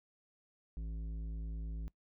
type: tone with tanh clipping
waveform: triangle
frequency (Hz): 54.6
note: A1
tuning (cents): -13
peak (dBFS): -40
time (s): 0.77-1.88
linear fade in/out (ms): 0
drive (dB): 15
effects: noise-tail reverb RT60 0.1 s tail -22 dB re dry